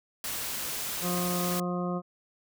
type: noise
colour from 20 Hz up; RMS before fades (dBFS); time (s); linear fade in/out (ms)
white; -34; 0.24-1.6; 2
type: harmonic tone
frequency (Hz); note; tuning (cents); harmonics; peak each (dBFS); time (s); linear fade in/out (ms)
177.9; F3; +32; 1 / 2 / 3 / 4 / 6 / 7; -30 / -36 / -37 / -39 / -40 / -40; 1.01-2.02; 50
effects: none